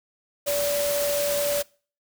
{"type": "tone in noise", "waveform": "sine", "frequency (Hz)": 577, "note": "D5", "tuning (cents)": -31, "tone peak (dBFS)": -23, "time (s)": [0.46, 1.63], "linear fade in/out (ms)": 20, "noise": "white", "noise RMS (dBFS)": -29, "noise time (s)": [0.46, 1.63], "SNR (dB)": 3, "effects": ["noise-tail reverb RT60 0.4 s tail -23 dB re dry"]}